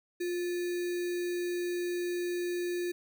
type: tone with sample-and-hold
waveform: sine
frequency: 352.4 Hz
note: F4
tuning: 16 cents sharp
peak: -30 dBFS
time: 0.2-2.92 s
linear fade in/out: 10 ms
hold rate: 2100 Hz
effects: none